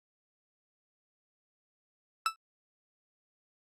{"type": "tone with exponential decay", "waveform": "40% pulse", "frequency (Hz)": 1318.5, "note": "E6", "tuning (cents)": 0, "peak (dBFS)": -21, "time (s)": [2.26, 2.36], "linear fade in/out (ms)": 1, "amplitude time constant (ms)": 20, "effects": ["low-pass 9000 Hz 12 dB/octave", "Opus 48 kbps"]}